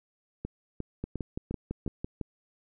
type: two click trains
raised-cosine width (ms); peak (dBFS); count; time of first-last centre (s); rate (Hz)
3; -21 / -20; 5 / 8; 0.45-1.863 / 1.04-2.213; 2.83 / 5.97
effects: none